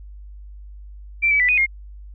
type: tone with pitch steps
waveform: sine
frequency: 2346 / 2288 / 1981 / 2485 / 2133 Hz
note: D7 / D7 / B6 / D#7 / C7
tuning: -2 / -46 / +5 / -3 / +33 cents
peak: -14 dBFS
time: 1.22-1.665 s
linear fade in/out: 20 ms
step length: 89 ms
effects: added 50 Hz sine -36 dBFS peak until 2.14 s